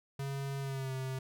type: tone with pitch glide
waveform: square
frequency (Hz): 137.9 to 131.6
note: C#3 to C3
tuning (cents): -9 to +10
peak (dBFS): -36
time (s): 0.19-1.19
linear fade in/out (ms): 5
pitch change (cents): -81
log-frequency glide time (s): 0.6-0.93
effects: none